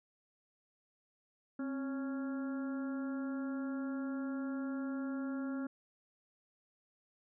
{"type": "harmonic tone with a mistuned harmonic", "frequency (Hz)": 277.2, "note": "C#4", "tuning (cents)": 0, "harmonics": [1, 2, 3, 4, 5, 6], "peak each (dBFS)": [-36, -48, -57, -56, -50, -57], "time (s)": [1.59, 5.67], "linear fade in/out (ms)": 5, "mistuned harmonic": 1, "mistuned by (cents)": -68, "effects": []}